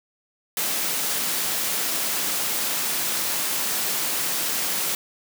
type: high-pass noise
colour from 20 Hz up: white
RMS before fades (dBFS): -25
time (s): 0.57-4.95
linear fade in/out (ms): 2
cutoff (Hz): 140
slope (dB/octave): 24
effects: none